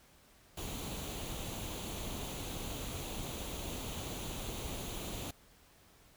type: noise with comb filter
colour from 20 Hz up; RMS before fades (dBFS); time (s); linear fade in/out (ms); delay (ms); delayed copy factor
pink; -41; 0.57-5.31; 5; 0.29; +0.55
effects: pink hiss -63 dBFS RMS until 6.16 s